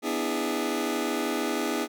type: chord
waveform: sawtooth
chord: E dominant seventh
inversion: second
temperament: just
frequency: 247.2 / 296.7 / 329.6 / 412 Hz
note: B3 / D4 / E4 / G#4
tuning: +2 / +18 / 0 / -14 cents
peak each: -28 dBFS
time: 0.02-1.88 s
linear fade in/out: 50 ms
effects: none